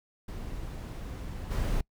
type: noise with level steps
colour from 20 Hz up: brown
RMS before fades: -38 / -29 dBFS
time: 0.28-1.81 s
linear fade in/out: 5 ms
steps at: 1.5 s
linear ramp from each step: 20 ms
effects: noise-tail reverb RT60 0.1 s tail -25 dB re dry